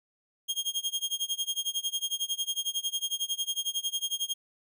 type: tone with tremolo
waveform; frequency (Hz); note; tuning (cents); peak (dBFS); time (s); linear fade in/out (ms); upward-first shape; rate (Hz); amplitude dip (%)
sawtooth; 3240; G#7; -43; -23; 0.48-4.34; 20; sine; 11; 95
effects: none